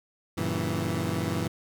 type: chord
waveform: 20% pulse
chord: G diminished seventh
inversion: none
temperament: equal with one note detuned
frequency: 95.71 / 116.54 / 138.59 / 164.81 Hz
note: G2 / Bb2 / Db3 / Fb3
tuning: -41 / 0 / 0 / 0 cents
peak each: -27 / -28 / -32 / -26 dBFS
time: 0.37-1.48 s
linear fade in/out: 10 ms
effects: none